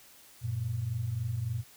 sine tone pair together, 95.1 / 118.63 Hz, F#2 / A#2, +48 / +31 cents, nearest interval major third, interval 383 cents, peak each -36 / -31 dBFS, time 0.41-1.64 s, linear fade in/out 50 ms, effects white hiss -56 dBFS RMS until 1.76 s

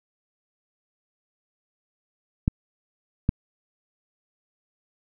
clicks, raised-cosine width 5 ms, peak -7 dBFS, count 2, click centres 2.479 / 3.291 s, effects none

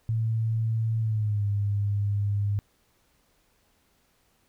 sine tone with pitch glide, 112.2 to 101.71 Hz, A2 to G#2, +34 to -36 cents, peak -23 dBFS, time 0.09-2.59 s, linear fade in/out 0 ms, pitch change -170 cents, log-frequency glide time 0.99-1.45 s, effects pink hiss -67 dBFS RMS until 4.48 s

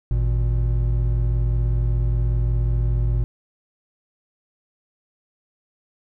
triangle tone pair together, 53.05 / 118.2 Hz, G#1 / A#2, +38 / +24 cents, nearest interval octave + major second, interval 1386 cents, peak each -17 / -20 dBFS, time 0.11-3.24 s, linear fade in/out 0 ms, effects none

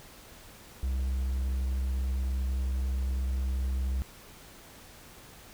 triangle tone, 65 Hz, C2, 11 cents flat, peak -25 dBFS, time 0.83-4.02 s, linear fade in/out 0 ms, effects pink hiss -51 dBFS RMS until 5.53 s

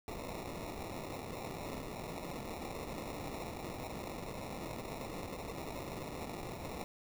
blue noise with sample-and-hold, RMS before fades -43 dBFS, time 0.08-6.84 s, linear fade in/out 0 ms, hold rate 1575 Hz, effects none

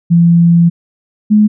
sine tone pair in turn, 170 / 211.4 Hz, F3 / G#3, -46 / +31 cents, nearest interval major third, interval 377 cents, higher second, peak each -4 dBFS, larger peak neither, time 0.1-0.7 / 1.3-1.48 s, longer first, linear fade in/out 20 ms, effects none

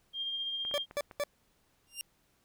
sine tone with tremolo, 3205 Hz, G7, 38 cents sharp, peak -32 dBFS, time 0.13-0.86 s, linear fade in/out 50 ms, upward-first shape sine, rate 15 Hz, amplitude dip 30%
clicks, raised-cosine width 0.5 ms, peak -32 dBFS, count 4, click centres 0.651 / 0.713 / 0.911 / 1.112 s
40% pulse tone bursts, 579 Hz, D5, 25 cents flat, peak -29 dBFS, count 3, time 0.74-1.237 s, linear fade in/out 0 ms, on 39 ms, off 190 ms
15% pulse tone with exponential growth, 2794 Hz, F7, in tune, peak -26 dBFS, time 1.87-2.01 s, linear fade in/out 0 ms, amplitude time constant 30 ms
effects pink hiss -71 dBFS RMS until 2.44 s

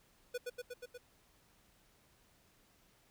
square tone with echo, 491.6 Hz, B4, 8 cents flat, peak -37 dBFS, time 0.34-0.38 s, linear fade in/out 10 ms, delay 120 ms, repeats 5, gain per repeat -2 dB, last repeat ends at 0.98 s, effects pink hiss -69 dBFS RMS until 3.1 s

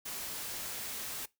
white noise, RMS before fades -40 dBFS, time 0.05-1.26 s, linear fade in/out 10 ms, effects noise-tail reverb RT60 0.2 s tail -21 dB re dry

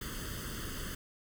pink noise with comb filter, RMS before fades -40 dBFS, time 0.01-0.95 s, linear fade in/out 5 ms, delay 0.63 ms, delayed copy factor +0.85, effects none

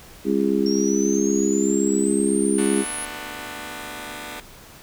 harmonic tone, 67.8 Hz, C#2, 38 cents flat, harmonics 3 / 4 / 5 / 6, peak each -23 / -23 / -23 / -23 dBFS, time 0.24-2.85 s, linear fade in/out 50 ms
sine exponential sweep, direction up, 5500 to 10550 Hz, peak -28 dBFS, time 0.66-3.05 s, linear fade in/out 2 ms
5% pulse chord, B minor seventh, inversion third, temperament just, 222.2 / 246.9 / 296.3 / 370.4 Hz, A3 / B3 / D4 / F#4, +17 / 0 / +15 / +2 cents, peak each -29 / -27 / -24 / -30 dBFS, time 2.58-4.4 s, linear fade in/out 2 ms
effects pink hiss -45 dBFS RMS until 4.82 s

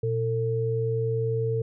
sine tone pair together, 119.19 / 450 Hz, A#2 / A4, +39 / +39 cents, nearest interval octave + major seventh, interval 2300 cents, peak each -26 dBFS, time 0.03-1.62 s, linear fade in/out 5 ms, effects none

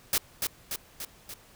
white noise with echo, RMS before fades -25 dBFS, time 0.13-0.18 s, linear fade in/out 2 ms, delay 290 ms, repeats 4, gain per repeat -4 dB, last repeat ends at 1.34 s, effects pink hiss -56 dBFS RMS until 1.55 s

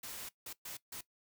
white noise bursts at uneven times, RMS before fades -45 dBFS, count 4, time 0.03-0.29 / 0.46-0.53 / 0.65-0.77 / 0.92-1.01 s, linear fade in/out 5 ms, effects noise-tail reverb RT60 0.1 s tail -18 dB re dry

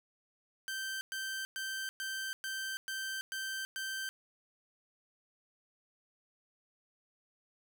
sawtooth tone bursts, 1557 Hz, G6, 12 cents flat, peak -33 dBFS, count 8, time 0.68-4.09 s, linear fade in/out 0 ms, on 330 ms, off 110 ms, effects none

